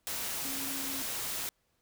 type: tone in noise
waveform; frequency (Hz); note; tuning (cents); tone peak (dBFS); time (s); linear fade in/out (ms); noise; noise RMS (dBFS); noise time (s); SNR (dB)
sine; 271.8; C#4; -34; -42; 0.45-1.02; 0; white; -36; 0.07-1.49; -9
effects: pink hiss -75 dBFS RMS until 1.81 s